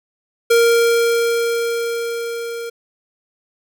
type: tone with level ramp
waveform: square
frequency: 466.2 Hz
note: A#4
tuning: in tune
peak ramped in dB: -10 to -26 dBFS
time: 0.5-2.7 s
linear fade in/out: 10 ms
effects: none